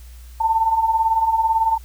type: beating tone pair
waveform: sine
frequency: 880 / 898 Hz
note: A5 / A5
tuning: 0 / +35 cents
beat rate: 18 Hz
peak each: -22 / -16 dBFS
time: 0.4-1.78 s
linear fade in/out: 10 ms
effects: added 60 Hz sine -37 dBFS peak until 1.84 s + white hiss -51 dBFS RMS until 1.84 s